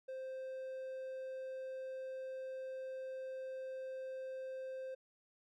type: tone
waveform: triangle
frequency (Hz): 523.3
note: C5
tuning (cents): 0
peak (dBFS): -40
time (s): 0.08-4.95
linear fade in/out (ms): 10
effects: none